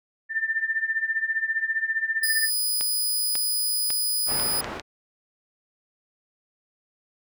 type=tone with tremolo; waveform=sine; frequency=1789 Hz; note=A6; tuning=28 cents sharp; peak=-19 dBFS; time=0.29-2.5 s; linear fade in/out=50 ms; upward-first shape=triangle; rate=15 Hz; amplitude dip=90%
type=tone; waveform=10% pulse; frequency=4978 Hz; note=D#8; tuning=in tune; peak=-16 dBFS; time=2.23-4.61 s; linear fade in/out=5 ms
type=clicks; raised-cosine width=0.2 ms; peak=-14 dBFS; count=6; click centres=2.81 / 3.354 / 3.904 / 4.398 / 4.644 / 4.797 s
type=low-pass noise; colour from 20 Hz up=white; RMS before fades=-34 dBFS; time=4.26-4.82 s; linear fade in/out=50 ms; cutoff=1300 Hz; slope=12 dB/octave
effects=none